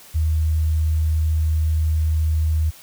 sine tone, 78.6 Hz, D#2, 18 cents sharp, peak -16 dBFS, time 0.14-2.71 s, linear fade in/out 20 ms, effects white hiss -45 dBFS RMS until 2.82 s

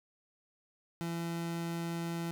30% pulse tone, 168.4 Hz, E3, 37 cents sharp, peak -32 dBFS, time 1.01-2.31 s, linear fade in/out 0 ms, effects none

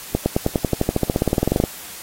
accelerating click train, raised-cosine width 2 ms, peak -3 dBFS, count 23, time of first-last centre 0.15-1.638 s, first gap 110 ms, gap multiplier 0.95, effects white hiss -36 dBFS RMS until 2.02 s + AAC 48 kbps

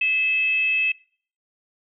sine tone with frequency modulation, 2600 Hz, E7, 24 cents flat, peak -18 dBFS, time 0.01-0.92 s, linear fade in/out 5 ms, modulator 571 Hz, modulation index 0.28, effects noise-tail reverb RT60 0.5 s tail -23 dB re dry

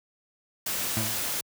white noise, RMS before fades -30 dBFS, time 0.66-1.41 s, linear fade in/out 5 ms
25% pulse tone with exponential decay, 110 Hz, A2, in tune, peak -21 dBFS, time 0.97-1.33 s, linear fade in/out 0 ms, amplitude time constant 77 ms
effects high-pass 60 Hz 12 dB/octave

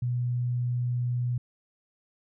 sine tone, 122.6 Hz, B2, 12 cents flat, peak -25 dBFS, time 0.02-1.38 s, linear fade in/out 5 ms, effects none

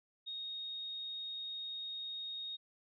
sine tone, 3729 Hz, A#7, in tune, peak -40 dBFS, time 0.26-2.57 s, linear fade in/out 20 ms, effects none

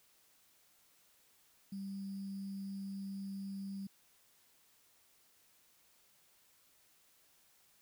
sine tone with sample-and-hold, 196 Hz, G3, in tune, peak -40 dBFS, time 1.72-3.87 s, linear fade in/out 5 ms, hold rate 4900 Hz, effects white hiss -69 dBFS RMS until 7.81 s

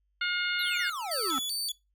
harmonic tone, 715 Hz, F5, 41 cents sharp, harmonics 2 / 3 / 4 / 5 / 6, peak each -29 / -33 / -35 / -37 / -39 dBFS, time 0.21-0.9 s, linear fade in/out 5 ms
sine tone with exponential growth, 1308 Hz, E6, 14 cents flat, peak -27 dBFS, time 0.5-1.38 s, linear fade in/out 0 ms, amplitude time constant 190 ms
square exponential sweep, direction down, 4284 to 246.9 Hz, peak -34 dBFS, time 0.59-1.39 s, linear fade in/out 2 ms
sawtooth tone with vibrato, 3951 Hz, B7, in tune, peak -28 dBFS, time 1.11-1.72 s, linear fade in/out 5 ms, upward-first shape square, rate 2.6 Hz, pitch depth 250 cents each way
effects noise-tail reverb RT60 0.2 s tail -21 dB re dry + added 50 Hz sine -70 dBFS peak until 1.94 s

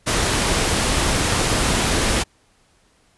pink noise, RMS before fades -19 dBFS, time 0.06-2.24 s, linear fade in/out 20 ms, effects pink hiss -59 dBFS RMS until 3.17 s + resampled to 24000 Hz

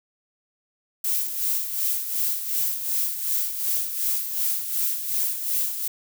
violet noise with tremolo, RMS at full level -23 dBFS, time 1.04-5.88 s, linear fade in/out 5 ms, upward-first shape sine, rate 2.7 Hz, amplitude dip 60%, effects none

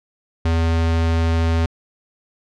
square tone, 82.41 Hz, E2, in tune, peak -16 dBFS, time 0.45-1.66 s, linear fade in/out 5 ms, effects low-pass 5000 Hz 12 dB/octave

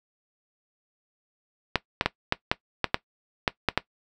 clicks, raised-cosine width 0.3 ms, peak -4 dBFS, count 10, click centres 1.757 / 2.011 / 2.06 / 2.324 / 2.515 / 2.843 / 2.944 / 3.478 / 3.687 / 3.776 s, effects noise-tail reverb RT60 0.1 s tail -18 dB re dry

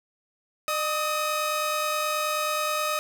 sawtooth tone pair together, 607.3 / 1264 Hz, D#5 / D#6, -42 / +27 cents, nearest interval octave + minor second, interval 1269 cents, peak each -25 / -23 dBFS, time 0.68-2.99 s, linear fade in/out 0 ms, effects none

